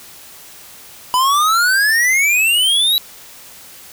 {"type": "exponential sweep", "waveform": "square", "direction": "up", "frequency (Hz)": [987.8, 3951], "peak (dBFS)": -12, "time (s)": [1.14, 2.98], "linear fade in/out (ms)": 0, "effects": ["white hiss -39 dBFS RMS until 3.92 s"]}